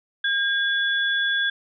sine tone pair together, 1613 / 3418 Hz, G6 / G#7, +49 / +49 cents, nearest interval octave + minor second, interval 1300 cents, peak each -21 / -25 dBFS, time 0.24-1.5 s, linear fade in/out 5 ms, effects none

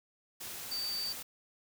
sine tone in noise, 4615 Hz, D8, 31 cents flat, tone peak -34 dBFS, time 0.71-1.13 s, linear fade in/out 10 ms, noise white, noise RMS -43 dBFS, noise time 0.4-1.23 s, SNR +6 dB, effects none

